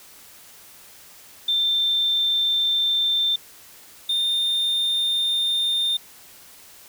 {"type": "tone pair in turn", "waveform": ["sine", "triangle"], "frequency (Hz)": [3573, 3623], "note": ["A7", "A7"], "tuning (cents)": [26, 50], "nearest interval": "unison", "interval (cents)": 24, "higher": "second", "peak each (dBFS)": -18, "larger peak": "neither", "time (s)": [[1.48, 3.36], [4.09, 5.97]], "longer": "neither", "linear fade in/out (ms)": 5, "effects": ["white hiss -47 dBFS RMS until 6.88 s"]}